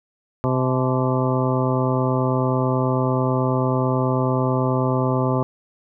harmonic tone with a mistuned harmonic, 129.2 Hz, C3, 21 cents flat, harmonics 1 / 2 / 3 / 4 / 5 / 7 / 8 / 9, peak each -21 / -24 / -26 / -27 / -28 / -29 / -30 / -31 dBFS, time 0.44-5.43 s, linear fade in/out 0 ms, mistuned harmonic 7, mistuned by -66 cents, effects none

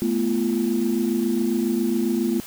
sine tone cluster, 216.8 / 244.1 / 342.3 Hz, A3 / B3 / F4, -25 / -20 / -35 cents, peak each -23 dBFS, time 0.02-2.4 s, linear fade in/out 0 ms, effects tanh soft clip ceiling -12 dBFS + white hiss -40 dBFS RMS until 2.46 s

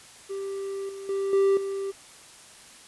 triangle tone with level steps, 392 Hz, G4, in tune, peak -28 / -34 / -23 / -16 / -26 dBFS, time 0.29-1.92 s, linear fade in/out 20 ms, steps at 0.89 / 1.09 / 1.33 / 1.57 s, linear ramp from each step 2 ms, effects white hiss -49 dBFS RMS until 2.87 s + resampled to 24000 Hz

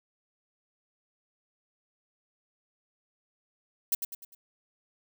violet noise with echo, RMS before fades -25 dBFS, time 3.92-3.95 s, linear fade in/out 5 ms, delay 100 ms, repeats 4, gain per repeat -7 dB, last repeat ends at 4.35 s, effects none

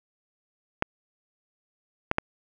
clicks, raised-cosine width 0.5 ms, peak -7 dBFS, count 3, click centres 0.824 / 2.114 / 2.184 s, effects none

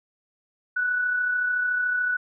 sine tone with amplitude modulation, 1480 Hz, F#6, in tune, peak -20 dBFS, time 0.76-2.17 s, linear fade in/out 10 ms, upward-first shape sine, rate 33.7 Hz, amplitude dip 35%, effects none

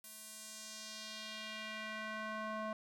square tone with band-pass filter sweep, 216.8 Hz, A3, 25 cents flat, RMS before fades -45 dBFS, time 0.04-2.73 s, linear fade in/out 2 ms, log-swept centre 12000 to 900 Hz, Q 1.4, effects none

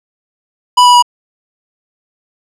square tone with pitch steps, 987.8 / 979.3 / 970.8 Hz, B5 / B5 / B5, 0 / -15 / -30 cents, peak -4 dBFS, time 0.77-1.025 s, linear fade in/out 10 ms, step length 85 ms, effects low-pass 8000 Hz 12 dB/octave

